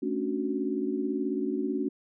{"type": "chord", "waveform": "sine", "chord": "D major seventh", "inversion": "second", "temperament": "equal with one note detuned", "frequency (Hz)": [220, 275.3, 293.7, 370], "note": ["A3", "C#4", "D4", "F#4"], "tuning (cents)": [0, -12, 0, 0], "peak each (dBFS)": [-34, -31, -34, -32], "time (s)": [0.02, 1.89], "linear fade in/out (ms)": 10, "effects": []}